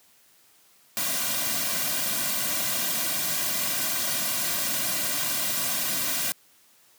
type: noise with comb filter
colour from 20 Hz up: white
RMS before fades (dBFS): -27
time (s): 0.97-6.32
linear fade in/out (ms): 0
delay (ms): 2.3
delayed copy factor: -0.9
effects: white hiss -59 dBFS RMS until 6.98 s + high-pass 100 Hz 12 dB/octave